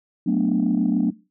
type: chord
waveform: sine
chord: B minor seventh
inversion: second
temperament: equal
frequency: 185 / 220 / 246.9 / 293.7 Hz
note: F#3 / A3 / B3 / D4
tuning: 0 / 0 / 0 / 0 cents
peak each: -22 dBFS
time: 0.26-1.11 s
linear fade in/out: 10 ms
effects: noise-tail reverb RT60 0.3 s tail -20 dB re dry + tanh soft clip ceiling -11 dBFS